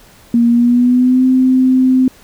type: tone with pitch glide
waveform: sine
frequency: 235.4 to 258.2 Hz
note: A#3 to C4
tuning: +17 to -23 cents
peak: -7 dBFS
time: 0.34-2.08 s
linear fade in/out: 2 ms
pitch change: +160 cents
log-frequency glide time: 0.48-1.25 s
effects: pink hiss -44 dBFS RMS until 2.23 s